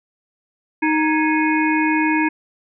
harmonic tone with a mistuned harmonic, 311.1 Hz, D#4, in tune, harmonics 1 / 3 / 5 / 7 / 8, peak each -17 / -22 / -24 / -25 / -26 dBFS, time 0.82-2.29 s, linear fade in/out 10 ms, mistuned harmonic 5, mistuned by +120 cents, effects none

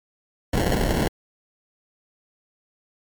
pink noise with sample-and-hold, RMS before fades -21 dBFS, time 0.53-1.08 s, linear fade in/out 5 ms, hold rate 1225 Hz, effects MP3 96 kbps

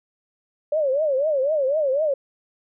sine tone with vibrato, 574 Hz, D5, 40 cents flat, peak -18 dBFS, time 0.72-2.14 s, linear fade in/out 5 ms, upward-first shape triangle, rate 4 Hz, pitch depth 210 cents each way, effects none

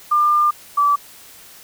sine tone pair in turn, 1199 / 1156 Hz, D6 / D6, +36 / -28 cents, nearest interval minor second, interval 64 cents, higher first, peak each -12 dBFS, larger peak neither, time 0.11-0.51 / 0.77-0.96 s, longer first, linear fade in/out 10 ms, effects white hiss -43 dBFS RMS until 1.63 s

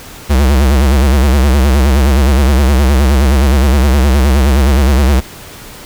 square tone with vibrato, 68 Hz, C#2, 33 cents flat, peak -7 dBFS, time 0.29-5.21 s, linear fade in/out 20 ms, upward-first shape sine, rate 9.6 Hz, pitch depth 140 cents each way, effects pink hiss -32 dBFS RMS until 5.85 s

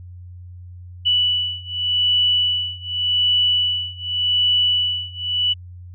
sine beating tone pair, 2960 / 2960.86 Hz, F#7 / F#7, 0 / +1 cents, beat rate 0.86 Hz, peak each -19 / -20 dBFS, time 1.05-5.54 s, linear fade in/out 20 ms, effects added 89 Hz sine -35 dBFS peak until 5.94 s

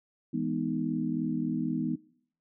sine chord, E major seventh, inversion none, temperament equal, 164.81 / 207.7 / 246.9 / 311.1 Hz, E3 / G#3 / B3 / D#4, 0 / 0 / 0 / 0 cents, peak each -35 / -35 / -31 / -34 dBFS, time 0.33-1.96 s, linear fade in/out 10 ms, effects noise-tail reverb RT60 0.6 s tail -21 dB re dry

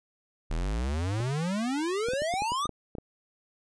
square exponential sweep, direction up, 37 to 1244.5 Hz, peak -28 dBFS, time 0.5-2.67 s, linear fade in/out 10 ms
clicks, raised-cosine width 2 ms, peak -24 dBFS, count 11, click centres 1.203 / 2.086 / 2.135 / 2.22 / 2.339 / 2.421 / 2.52 / 2.656 / 2.693 / 2.952 / 2.984 s
effects resampled to 22050 Hz

